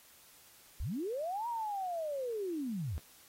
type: linear two-way sweep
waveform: sine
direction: up then down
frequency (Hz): 37.51 to 963 to 63.1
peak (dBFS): -34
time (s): 0.8-2.98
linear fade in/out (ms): 0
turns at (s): 1.48
effects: white hiss -60 dBFS RMS until 3.28 s + AAC 48 kbps